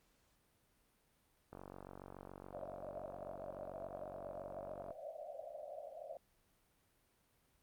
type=click train; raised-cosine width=1 ms; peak=-36 dBFS; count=160; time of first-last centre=1.53-4.906 s; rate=47.1 Hz
type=band-pass noise; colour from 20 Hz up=white; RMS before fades=-49 dBFS; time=2.53-6.17 s; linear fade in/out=0 ms; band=550 to 690 Hz; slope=96 dB/octave
effects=pink hiss -75 dBFS RMS until 7.62 s + Opus 48 kbps